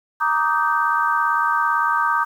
sine chord, Eb major seventh, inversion second, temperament just, 933.4 / 1166.7 / 1244.5 / 1555.6 Hz, Bb5 / D6 / Eb6 / G6, +2 / -12 / 0 / -14 cents, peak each -22 dBFS, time 0.2-2.25 s, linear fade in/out 20 ms, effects 8-bit

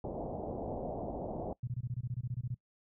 white low-pass noise, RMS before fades -39 dBFS, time 0.04-1.53 s, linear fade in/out 2 ms, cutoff 770 Hz, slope 48 dB/octave
sine tone bursts, 123.47 Hz, B2, in tune, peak -33 dBFS, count 14, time 1.63-2.545 s, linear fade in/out 5 ms, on 44 ms, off 23 ms
effects noise-tail reverb RT60 0.1 s tail -22 dB re dry

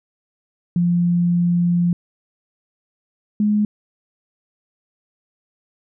sine tone pair in turn, 174 / 209.5 Hz, F3 / G#3, -6 / +15 cents, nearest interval minor third, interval 321 cents, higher second, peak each -14 dBFS, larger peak neither, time 0.76-1.93 / 3.4-3.65 s, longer first, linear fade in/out 2 ms, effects none

